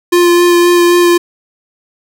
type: tone with vibrato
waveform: square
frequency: 349.2 Hz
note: F4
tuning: in tune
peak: -6 dBFS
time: 0.12-1.18 s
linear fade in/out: 10 ms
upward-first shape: sine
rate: 3.8 Hz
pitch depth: 12 cents each way
effects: none